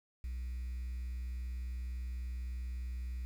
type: tone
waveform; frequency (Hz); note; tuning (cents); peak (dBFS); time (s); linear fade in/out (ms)
triangle; 61.74; B1; 0; -34; 0.24-3.25; 0
effects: tanh soft clip ceiling -32 dBFS + 10-bit